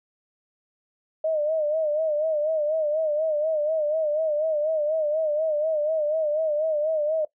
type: tone with vibrato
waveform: sine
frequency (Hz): 616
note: D#5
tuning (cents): -17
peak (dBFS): -21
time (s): 1.24-7.25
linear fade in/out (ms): 5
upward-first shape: sine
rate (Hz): 4.1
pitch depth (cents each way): 78
effects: noise-tail reverb RT60 0.1 s tail -18 dB re dry